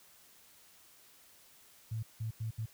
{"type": "tone bursts at uneven times", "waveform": "sine", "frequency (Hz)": 111.4, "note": "A2", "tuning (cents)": 22, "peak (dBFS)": -34, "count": 4, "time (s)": [[1.91, 2.03], [2.2, 2.31], [2.4, 2.51], [2.58, 2.66]], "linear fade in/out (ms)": 10, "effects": ["white hiss -61 dBFS RMS until 2.73 s"]}